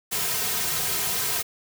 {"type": "noise with comb filter", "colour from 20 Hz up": "white", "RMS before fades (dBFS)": -26, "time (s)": [0.11, 1.43], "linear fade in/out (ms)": 20, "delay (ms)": 3.5, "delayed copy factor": -0.95, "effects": []}